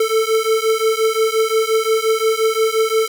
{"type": "beating tone pair", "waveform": "square", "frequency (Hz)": [440, 445.7], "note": ["A4", "A4"], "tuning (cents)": [0, 22], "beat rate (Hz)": 5.7, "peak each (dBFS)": -18, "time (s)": [0, 3.08], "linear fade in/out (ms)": 5, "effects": []}